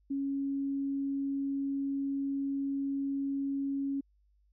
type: tone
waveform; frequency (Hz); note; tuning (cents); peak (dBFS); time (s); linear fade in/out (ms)
sine; 276.3; C#4; -6; -30; 0.1-4.01; 10
effects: added 50 Hz sine -65 dBFS peak until 4.52 s